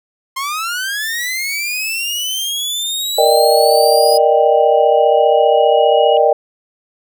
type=linear sweep; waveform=sawtooth; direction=up; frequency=1046.5 to 4978 Hz; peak=-15 dBFS; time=0.36-4.18 s; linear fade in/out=10 ms
type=noise; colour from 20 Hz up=violet; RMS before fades=-33 dBFS; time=1-2.5 s; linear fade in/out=10 ms
type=tone with exponential growth; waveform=sine; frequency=2901 Hz; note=F#7; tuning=35 cents flat; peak=-22 dBFS; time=2.35-6.17 s; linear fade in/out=1 ms; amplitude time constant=830 ms
type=chord; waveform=sine; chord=Eb major seventh; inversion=second; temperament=equal; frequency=466.2 / 587.3 / 622.3 / 784 Hz; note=Bb4 / D5 / Eb5 / G5; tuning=0 / 0 / 0 / 0 cents; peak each=-14 dBFS; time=3.18-6.33 s; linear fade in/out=5 ms
effects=none